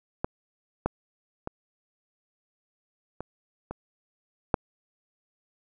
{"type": "clicks", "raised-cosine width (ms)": 1, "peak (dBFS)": [-12, -10, -18, -20, -20, -6], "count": 6, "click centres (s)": [0.245, 0.86, 1.474, 3.206, 3.71, 4.542], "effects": []}